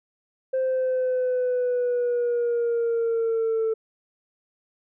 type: linear sweep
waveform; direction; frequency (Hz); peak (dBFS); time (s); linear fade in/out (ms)
sine; down; 523.3 to 443.3; -19; 0.53-3.74; 10
effects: tanh soft clip ceiling -19 dBFS